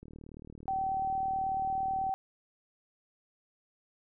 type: click train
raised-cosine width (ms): 3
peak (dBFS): -35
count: 80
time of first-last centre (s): 0.03-2.093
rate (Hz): 38.3
type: tone with vibrato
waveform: sine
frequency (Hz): 769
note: G5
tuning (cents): -33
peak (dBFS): -29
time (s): 0.68-2.14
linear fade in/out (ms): 0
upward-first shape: triangle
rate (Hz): 9.1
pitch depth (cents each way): 9
effects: none